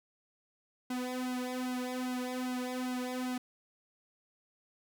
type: tone with flanger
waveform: sawtooth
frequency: 252 Hz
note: B3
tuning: 35 cents sharp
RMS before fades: -36 dBFS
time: 0.9-3.38 s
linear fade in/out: 5 ms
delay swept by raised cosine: 1.7 to 3.3 ms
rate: 2.5 Hz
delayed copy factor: -0.95
effects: none